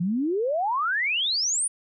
sine exponential sweep, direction up, 164.7 to 9870 Hz, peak -22 dBFS, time 0-1.68 s, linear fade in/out 10 ms, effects none

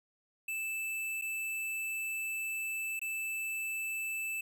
square tone with dropouts, 2637 Hz, E7, in tune, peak -35 dBFS, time 0.48-4.41 s, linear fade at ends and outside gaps 5 ms, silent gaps 1.214-1.22 / 2.994-3.015 s, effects none

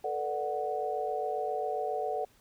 sine chord, B minor seventh, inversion third, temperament equal with one note detuned, 440 / 487.4 / 587.3 / 740 Hz, A4 / B4 / D5 / F#5, 0 / -23 / 0 / 0 cents, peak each -35 / -39 / -37 / -33 dBFS, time 0.04-2.25 s, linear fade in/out 5 ms, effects pink hiss -64 dBFS RMS until 2.4 s

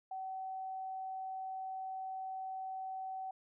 sine tone, 760 Hz, F#5, 46 cents sharp, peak -39 dBFS, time 0.11-3.31 s, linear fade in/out 5 ms, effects none

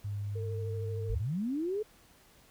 sine tone, 102 Hz, G#2, 31 cents flat, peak -33 dBFS, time 0.04-1.22 s, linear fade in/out 10 ms
sine tone with vibrato, 452.7 Hz, A4, 49 cents sharp, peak -39 dBFS, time 0.35-1.15 s, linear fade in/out 10 ms, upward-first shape sine, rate 13 Hz, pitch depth 25 cents each way
sine linear sweep, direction up, 30.35 to 440 Hz, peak -30 dBFS, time 1.09-1.83 s, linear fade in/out 10 ms
effects pink hiss -61 dBFS RMS until 2.5 s

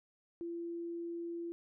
sine tone, 340 Hz, F4, 46 cents flat, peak -38 dBFS, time 0.41-1.52 s, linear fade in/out 0 ms, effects none

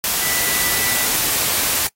sine tone in noise, 1975.5 Hz, B6, in tune, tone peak -27 dBFS, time 0.21-1.05 s, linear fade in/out 0 ms, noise white, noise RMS -19 dBFS, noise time 0.04-1.87 s, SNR -11 dB, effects noise-tail reverb RT60 0.1 s tail -21 dB re dry + AAC 48 kbps

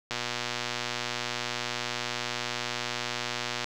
click train, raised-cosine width 0.2 ms, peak -13 dBFS, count 425, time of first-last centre 0.11-3.643 s, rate 120 Hz, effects none

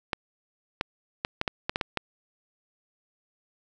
clicks, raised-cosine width 0.3 ms, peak -10 dBFS, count 9, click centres 0.132 / 0.811 / 1.249 / 1.414 / 1.478 / 1.695 / 1.759 / 1.812 / 1.973 s, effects none

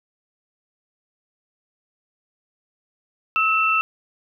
sine tone pair together, 1295.8 / 2683 Hz, E6 / E7, -30 / +30 cents, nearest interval octave + minor second, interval 1260 cents, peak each -19 dBFS, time 3.36-3.81 s, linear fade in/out 0 ms, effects none

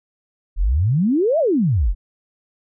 sine exponential two-way sweep, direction up then down, 36.5 to 684 to 36.5 Hz, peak -14 dBFS, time 0.56-1.95 s, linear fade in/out 50 ms, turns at 1.39 s, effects none

